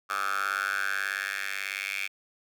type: tone with high-pass filter sweep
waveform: 10% pulse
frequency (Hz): 98.3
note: G2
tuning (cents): +5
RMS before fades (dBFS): -31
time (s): 0.09-2.08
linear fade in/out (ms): 20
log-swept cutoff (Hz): 1200 to 2300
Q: 5.9
effects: none